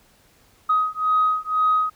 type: beating tone pair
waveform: sine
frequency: 1257 / 1259 Hz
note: D#6 / D#6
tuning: +17 / +20 cents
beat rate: 2 Hz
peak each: -20 dBFS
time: 0.69-1.9 s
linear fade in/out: 10 ms
effects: tanh soft clip ceiling -10 dBFS + pink hiss -57 dBFS RMS until 1.95 s